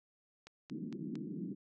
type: click train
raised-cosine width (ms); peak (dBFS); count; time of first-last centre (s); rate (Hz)
0.2; -34; 4; 0.47-1.155; 4.38
type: band-pass noise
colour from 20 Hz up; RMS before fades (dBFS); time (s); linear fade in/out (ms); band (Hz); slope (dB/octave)
pink; -42; 0.7-1.55; 20; 160 to 340; 48
effects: none